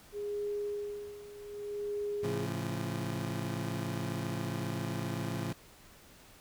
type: tone with tremolo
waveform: sine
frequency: 411.7 Hz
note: G#4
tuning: 15 cents flat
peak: -32 dBFS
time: 0.12-2.49 s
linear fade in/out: 50 ms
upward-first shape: sine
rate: 0.64 Hz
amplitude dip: 80%
type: chord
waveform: 25% pulse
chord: A augmented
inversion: none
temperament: just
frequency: 110 / 137.5 / 171.88 Hz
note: A2 / C#3 / E#3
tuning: 0 / -14 / -27 cents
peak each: -34 / -35 / -35 dBFS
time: 2.23-5.53 s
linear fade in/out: 5 ms
effects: pink hiss -57 dBFS RMS until 6.4 s